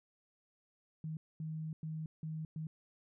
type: tone bursts at uneven times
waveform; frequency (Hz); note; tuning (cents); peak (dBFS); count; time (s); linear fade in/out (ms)
sine; 157.6; D#3; +23; -38; 5; 1.04-1.17 / 1.4-1.73 / 1.83-2.06 / 2.23-2.45 / 2.56-2.67; 2
effects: none

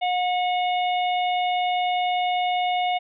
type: harmonic tone with a mistuned harmonic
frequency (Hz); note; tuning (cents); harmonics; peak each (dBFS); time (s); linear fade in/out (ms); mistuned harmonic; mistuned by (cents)
722; F#5; -43; 1 / 3 / 4 / 5; -21 / -31 / -33 / -35; 0.01-2.99; 20; 3; +20
effects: none

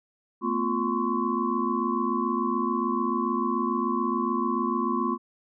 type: tone cluster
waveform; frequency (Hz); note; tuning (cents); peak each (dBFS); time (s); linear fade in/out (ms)
sine; 224.4 / 251.3 / 349.2 / 1037 / 1113; A3 / B3 / F4 / C6 / C#6; +34 / +30 / 0 / -16 / +7; -30; 0.41-5.18; 50
effects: none

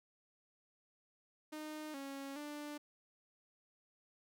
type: tone with pitch steps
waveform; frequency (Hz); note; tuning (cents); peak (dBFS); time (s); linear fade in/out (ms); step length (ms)
sawtooth; 306.9 / 275.1 / 295; D#4 / C#4 / D4; -24 / -13 / +8; -40; 1.52-2.78; 10; 420
effects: none

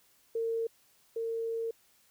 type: tone pair in turn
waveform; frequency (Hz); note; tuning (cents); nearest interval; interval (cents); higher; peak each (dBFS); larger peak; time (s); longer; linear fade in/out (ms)
sine; 455.9 / 455.9; A#4 / A#4; -39 / -39; unison; 0; neither; -29 / -31; first; 0.35-0.67 / 1.16-1.71; second; 5
effects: white hiss -66 dBFS RMS until 2.1 s

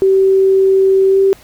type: tone with pitch glide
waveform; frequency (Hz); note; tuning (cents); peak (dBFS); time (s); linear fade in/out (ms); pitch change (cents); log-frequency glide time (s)
sine; 384.7 to 388.9; G4 to G4; -33 to -14; -7; 0.02-1.33; 0; +19; 1.08-1.19
effects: pink hiss -43 dBFS RMS until 1.43 s

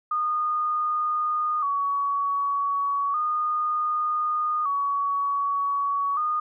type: tone with vibrato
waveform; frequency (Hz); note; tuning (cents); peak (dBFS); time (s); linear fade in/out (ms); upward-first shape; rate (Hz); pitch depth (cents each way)
sine; 1174.7; D6; 0; -22; 0.11-6.4; 5; square; 0.33; 74
effects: none

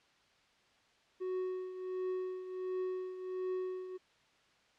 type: tone with tremolo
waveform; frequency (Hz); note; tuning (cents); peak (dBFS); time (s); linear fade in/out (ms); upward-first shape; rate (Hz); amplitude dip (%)
triangle; 370.2; F#4; +1; -31; 1.2-3.98; 20; triangle; 1.4; 70
effects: white hiss -68 dBFS RMS until 4.78 s + low-pass 4000 Hz 12 dB/octave

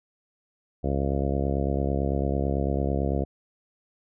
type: harmonic tone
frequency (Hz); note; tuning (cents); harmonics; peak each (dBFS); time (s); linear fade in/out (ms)
69; C#2; -7; 1 / 2 / 3 / 4 / 5 / 6 / 7 / 8 / 9 / 10; -27 / -30 / -32 / -33 / -34 / -35 / -35 / -36 / -37 / -37; 0.83-3.25; 20
effects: none

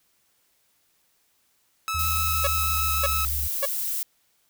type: tone with vibrato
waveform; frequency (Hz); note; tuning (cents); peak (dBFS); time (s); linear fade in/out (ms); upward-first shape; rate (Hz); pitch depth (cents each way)
sawtooth; 1297; E6; -28; -22; 1.88-3.25; 0; sine; 6.5; 8
type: tone with pitch glide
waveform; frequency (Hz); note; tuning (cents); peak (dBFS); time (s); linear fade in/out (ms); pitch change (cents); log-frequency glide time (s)
sine; 78.7 to 70.52; D#2 to C#2; +20 to +30; -28; 1.94-3.48; 10; -190; 2.21-3.18
type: noise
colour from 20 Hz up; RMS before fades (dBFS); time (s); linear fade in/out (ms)
violet; -28; 1.99-4.03; 2
type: tone bursts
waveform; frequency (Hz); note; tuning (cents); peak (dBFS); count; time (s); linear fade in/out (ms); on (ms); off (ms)
sawtooth; 562; C#5; +24; -19; 3; 2.44-3.656; 5; 32; 560
effects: white hiss -67 dBFS RMS until 4.49 s

